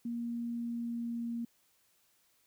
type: tone with pitch glide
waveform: sine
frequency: 235.6 to 234.1 Hz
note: A#3 to A#3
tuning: +19 to +8 cents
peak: -34 dBFS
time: 0.05-1.45 s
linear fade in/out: 5 ms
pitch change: -11 cents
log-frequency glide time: 0.52-1.28 s
effects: white hiss -71 dBFS RMS until 2.46 s